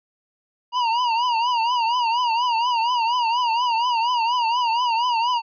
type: tone with vibrato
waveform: square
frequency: 948 Hz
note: A#5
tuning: 29 cents sharp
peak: -19 dBFS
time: 0.72-5.42 s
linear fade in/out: 50 ms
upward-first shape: triangle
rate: 4.2 Hz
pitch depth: 120 cents each way
effects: resampled to 11025 Hz